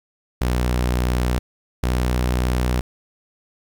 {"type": "tone pair in turn", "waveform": "sawtooth", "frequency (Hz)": [61.4, 61.83], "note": ["B1", "B1"], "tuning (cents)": [-9, 3], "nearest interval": "unison", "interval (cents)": 12, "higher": "second", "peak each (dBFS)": -14, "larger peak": "neither", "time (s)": [[0.41, 1.39], [1.83, 2.81]], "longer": "neither", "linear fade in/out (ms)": 5, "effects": ["9-bit"]}